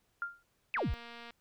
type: tone with exponential decay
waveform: sine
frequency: 1396.9 Hz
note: F6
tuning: in tune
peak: -30 dBFS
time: 0.22-0.43 s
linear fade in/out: 1 ms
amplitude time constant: 44 ms
type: exponential sweep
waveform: sine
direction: down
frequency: 2710 to 38.48 Hz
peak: -30 dBFS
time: 0.74-0.94 s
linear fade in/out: 0 ms
type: click train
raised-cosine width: 0.3 ms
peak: -33 dBFS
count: 127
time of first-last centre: 0.77-1.306 s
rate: 235 Hz
effects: pink hiss -75 dBFS RMS until 1.4 s